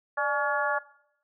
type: harmonic tone with a mistuned harmonic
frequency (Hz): 282.9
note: C#4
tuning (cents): +35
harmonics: 2 / 3 / 4 / 5 / 6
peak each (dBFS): -31 / -31 / -31 / -31 / -31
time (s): 0.17-0.79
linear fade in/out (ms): 10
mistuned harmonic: 2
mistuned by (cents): +76
effects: noise-tail reverb RT60 0.7 s tail -18 dB re dry